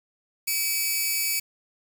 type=tone pair together; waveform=5% pulse; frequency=2290 / 2570 Hz; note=D7 / E7; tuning=-44 / -45 cents; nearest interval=major second; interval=199 cents; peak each=-15 / -21 dBFS; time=0.47-1.4 s; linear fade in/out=10 ms; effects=7-bit